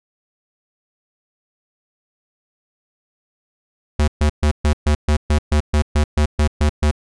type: tone bursts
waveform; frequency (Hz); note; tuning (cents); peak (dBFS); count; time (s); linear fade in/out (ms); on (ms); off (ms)
square; 74.9; D2; +35; -13; 14; 3.99-6.912; 5; 88; 130
effects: resampled to 22050 Hz